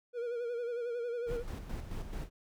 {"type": "tone with vibrato", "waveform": "triangle", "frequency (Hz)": 476.7, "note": "A#4", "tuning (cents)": 39, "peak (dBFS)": -32, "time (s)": [0.13, 1.44], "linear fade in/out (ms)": 50, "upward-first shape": "sine", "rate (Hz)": 11, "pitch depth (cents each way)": 54}
{"type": "noise with tremolo", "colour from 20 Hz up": "brown", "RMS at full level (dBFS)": -38, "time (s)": [1.26, 2.3], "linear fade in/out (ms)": 50, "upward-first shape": "square", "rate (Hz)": 4.6, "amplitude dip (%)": 50}
{"effects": []}